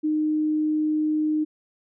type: tone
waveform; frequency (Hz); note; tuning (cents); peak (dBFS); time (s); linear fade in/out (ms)
sine; 307.1; D#4; -23; -20; 0.03-1.45; 20
effects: none